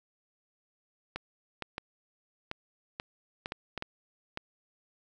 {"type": "clicks", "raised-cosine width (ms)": 0.3, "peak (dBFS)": -19, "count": 10, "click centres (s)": [1.16, 1.623, 1.781, 2.514, 2.999, 3.459, 3.521, 3.777, 3.824, 4.374], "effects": []}